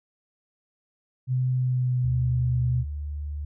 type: tone with pitch glide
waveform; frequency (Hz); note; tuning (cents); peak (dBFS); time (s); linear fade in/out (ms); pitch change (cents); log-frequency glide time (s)
sine; 127.7 to 123.14; C3 to B2; -42 to -5; -21; 1.27-2.85; 50; -63; 1.53-2.43
type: tone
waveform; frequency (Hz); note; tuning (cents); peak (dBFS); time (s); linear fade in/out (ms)
sine; 73.42; D2; 0; -29; 2.04-3.45; 5
effects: none